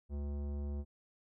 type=tone with tanh clipping; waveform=sine; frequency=71.8 Hz; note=D2; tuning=39 cents flat; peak=-38 dBFS; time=0.09-0.85 s; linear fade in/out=50 ms; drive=16 dB; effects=none